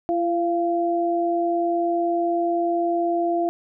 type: tone pair together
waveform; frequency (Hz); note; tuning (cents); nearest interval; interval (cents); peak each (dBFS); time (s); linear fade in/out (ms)
sine; 340.1 / 689.5; F4 / F5; -46 / -22; octave; 1224; -22; 0.09-3.49; 0
effects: none